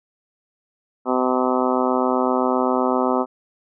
harmonic tone, 127.7 Hz, C3, 42 cents flat, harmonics 2 / 3 / 4 / 5 / 6 / 7 / 8 / 9 / 10, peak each -22 / -24 / -25 / -26 / -27 / -27 / -28 / -29 / -29 dBFS, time 1.05-3.26 s, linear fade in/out 50 ms, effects none

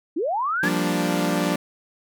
sine linear sweep, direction up, 277.2 to 1768 Hz, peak -21 dBFS, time 0.16-0.69 s, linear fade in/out 10 ms
sawtooth chord, G minor seventh, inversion third, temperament equal, 174.61 / 196 / 233.1 / 293.7 Hz, F3 / G3 / Bb3 / D4, 0 / 0 / 0 / 0 cents, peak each -21 / -24 / -25 / -21 dBFS, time 0.63-1.56 s, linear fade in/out 5 ms
effects none

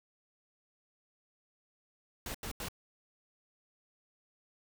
pink noise bursts, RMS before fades -40 dBFS, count 3, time 2.26-2.685 s, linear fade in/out 2 ms, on 85 ms, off 85 ms, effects none

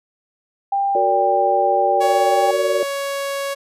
sine tone, 794 Hz, G5, 22 cents sharp, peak -16 dBFS, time 0.72-2.51 s, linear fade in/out 5 ms
sine chord, Gb augmented, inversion none, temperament just, 370 / 462.5 / 578.1 Hz, Gb4 / Bb4 / D5, 0 / -14 / -27 cents, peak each -23 / -23 / -19 dBFS, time 0.95-2.83 s, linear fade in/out 2 ms
sawtooth tone with pitch glide, 560 to 556.1 Hz, C#5 to C#5, +18 to +5 cents, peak -18 dBFS, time 2-3.55 s, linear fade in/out 20 ms, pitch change -13 cents, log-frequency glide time 2.44-3.38 s
effects resampled to 32000 Hz

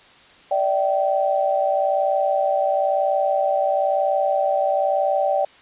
sine tone cluster, 587 / 648 / 774 Hz, D5 / E5 / G5, -1 / -30 / -22 cents, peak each -20 / -25 / -21 dBFS, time 0.51-5.45 s, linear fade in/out 5 ms, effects white hiss -49 dBFS RMS until 5.61 s + resampled to 8000 Hz

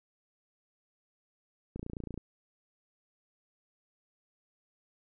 click train, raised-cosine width 3 ms, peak -26 dBFS, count 13, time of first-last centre 1.76-2.177 s, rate 28.8 Hz, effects none

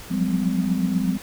sine tone cluster, 177.6 / 185.7 / 201.8 / 255.1 Hz, F3 / F#3 / G#3 / C4, +29 / +7 / -49 / -44 cents, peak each -25 dBFS, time 0.1-1.18 s, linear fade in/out 20 ms, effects pink hiss -40 dBFS RMS until 1.22 s

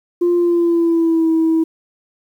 sine tone with pitch glide, 349.2 to 323.9 Hz, F4 to E4, 0 to -30 cents, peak -10 dBFS, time 0.21-1.64 s, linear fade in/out 10 ms, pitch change -130 cents, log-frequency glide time 0.36-1.29 s, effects tanh soft clip ceiling -9 dBFS + 8-bit

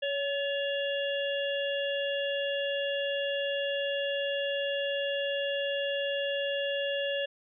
harmonic tone with a mistuned harmonic, 560 Hz, C#5, 18 cents sharp, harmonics 1 / 3 / 5 / 6, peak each -30 / -37 / -36 / -39 dBFS, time 0.02-7.26 s, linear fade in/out 10 ms, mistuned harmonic 3, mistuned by +38 cents, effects none

